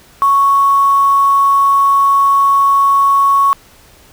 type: tone with quantisation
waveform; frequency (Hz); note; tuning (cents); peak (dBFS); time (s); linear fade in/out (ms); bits
sine; 1108.7; C#6; 0; -7; 0.22-3.53; 0; 5
effects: pink hiss -44 dBFS RMS until 4.12 s